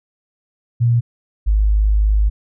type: tone pair in turn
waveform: sine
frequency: 118.5 / 52 Hz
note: A#2 / G#1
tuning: +29 / +3 cents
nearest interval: octave + major second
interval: 1426 cents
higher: first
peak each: -11 dBFS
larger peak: neither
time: 0.8-1.01 / 1.46-2.3 s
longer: second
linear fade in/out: 20 ms
effects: none